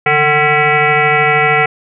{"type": "tone with frequency modulation", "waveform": "sine", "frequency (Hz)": 1357, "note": "E6", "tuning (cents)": 50, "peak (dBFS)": -8, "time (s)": [0.06, 1.66], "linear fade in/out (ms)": 5, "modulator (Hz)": 303, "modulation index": 3.5, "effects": []}